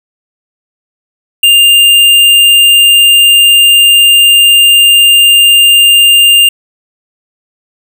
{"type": "tone with hard clipping", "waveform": "sine", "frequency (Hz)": 2802, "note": "F7", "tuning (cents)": 5, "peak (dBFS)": -3, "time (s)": [1.43, 6.49], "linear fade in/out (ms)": 5, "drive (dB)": 13, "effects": []}